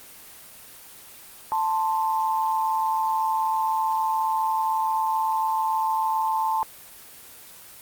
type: tone pair together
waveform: sine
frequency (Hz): 882 / 1048.9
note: A5 / C6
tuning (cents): +4 / +4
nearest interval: minor third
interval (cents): 300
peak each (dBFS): -22 / -27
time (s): 1.52-6.63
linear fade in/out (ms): 0
effects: white hiss -45 dBFS RMS until 7.81 s + Opus 24 kbps